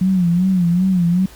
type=tone with vibrato; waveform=sine; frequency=180 Hz; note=F#3; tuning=47 cents flat; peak=-12 dBFS; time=0.01-1.26 s; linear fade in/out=5 ms; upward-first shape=sine; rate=2.6 Hz; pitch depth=100 cents each way; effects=added 60 Hz sine -42 dBFS peak until 1.35 s + pink hiss -43 dBFS RMS until 1.35 s